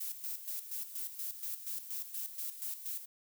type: noise with tremolo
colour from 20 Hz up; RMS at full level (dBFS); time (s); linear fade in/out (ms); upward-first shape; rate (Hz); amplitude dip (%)
violet; -39; 0-3.06; 10; square; 4.2; 65
effects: none